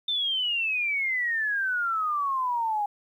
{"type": "exponential sweep", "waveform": "sine", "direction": "down", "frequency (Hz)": [3597, 811], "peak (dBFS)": -24, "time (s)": [0.08, 2.86], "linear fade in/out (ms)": 5, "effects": ["10-bit"]}